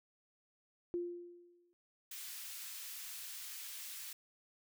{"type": "tone with exponential decay", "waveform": "sine", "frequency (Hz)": 349.2, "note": "F4", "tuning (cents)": 0, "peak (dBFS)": -33, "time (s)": [0.94, 1.73], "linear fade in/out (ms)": 0, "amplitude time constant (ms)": 170}
{"type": "high-pass noise", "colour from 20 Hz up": "white", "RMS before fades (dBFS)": -47, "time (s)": [2.11, 4.13], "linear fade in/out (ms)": 5, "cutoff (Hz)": 1800, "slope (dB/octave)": 12}
{"effects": []}